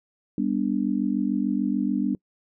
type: chord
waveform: sine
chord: G major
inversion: none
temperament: equal with one note detuned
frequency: 200 / 246.9 / 293.7 Hz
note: G3 / B3 / D4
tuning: +35 / 0 / 0 cents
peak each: -26 dBFS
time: 0.38-2.15 s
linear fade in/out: 2 ms
effects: noise-tail reverb RT60 0.1 s tail -25 dB re dry